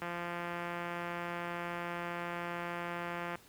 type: click train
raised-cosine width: 0.5 ms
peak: -24 dBFS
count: 578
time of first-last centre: 0.02-3.355 s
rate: 173 Hz
effects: pink hiss -59 dBFS RMS until 3.48 s + high-pass 60 Hz 12 dB/octave